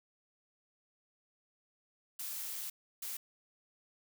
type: noise bursts at uneven times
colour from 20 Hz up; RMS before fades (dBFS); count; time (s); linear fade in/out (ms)
blue; -41; 2; 2.19-2.7 / 3.02-3.17; 5
effects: none